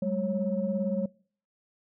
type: tone cluster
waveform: sine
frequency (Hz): 191.5 / 209.1 / 548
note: G3 / G#3 / C#5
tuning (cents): -40 / +12 / -20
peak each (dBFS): -30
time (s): 0.02-1.06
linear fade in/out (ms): 5
effects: noise-tail reverb RT60 0.5 s tail -24 dB re dry + tanh soft clip ceiling -17 dBFS